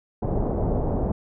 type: low-pass noise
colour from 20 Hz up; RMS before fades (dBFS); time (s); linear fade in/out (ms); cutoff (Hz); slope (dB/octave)
pink; -24; 0.22-1.12; 5; 720; 24
effects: none